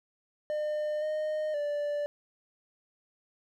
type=tone with pitch steps; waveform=triangle; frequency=604 / 615 / 585 Hz; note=D5 / D#5 / D5; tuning=+48 / -20 / -7 cents; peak=-27 dBFS; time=0.5-2.06 s; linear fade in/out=0 ms; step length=520 ms; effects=none